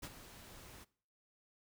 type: noise with ADSR envelope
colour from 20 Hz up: pink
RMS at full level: -44 dBFS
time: 0.02-0.85 s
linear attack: 18 ms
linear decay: 49 ms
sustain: -11 dB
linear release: 21 ms
effects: noise-tail reverb RT60 0.5 s tail -21 dB re dry